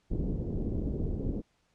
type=low-pass noise; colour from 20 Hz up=pink; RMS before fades=-32 dBFS; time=0.1-1.42 s; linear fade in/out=20 ms; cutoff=410 Hz; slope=24 dB/octave; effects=pink hiss -72 dBFS RMS until 1.74 s + low-pass 7000 Hz 12 dB/octave